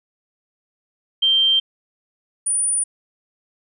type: tone pair in turn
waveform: sine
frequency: 3150 / 9439 Hz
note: G7 / D9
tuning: +8 / +8 cents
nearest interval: octave + perfect fifth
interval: 1900 cents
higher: second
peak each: -13 / -17 dBFS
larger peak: first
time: 1.22-1.6 / 2.46-2.84 s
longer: neither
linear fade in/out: 10 ms
effects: none